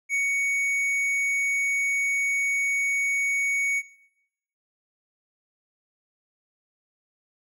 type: tone with tanh clipping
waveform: sine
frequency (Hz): 2232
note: C#7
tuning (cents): +11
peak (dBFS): -23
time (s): 0.09-3.83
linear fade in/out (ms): 50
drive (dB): 9
effects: noise-tail reverb RT60 0.8 s tail -17 dB re dry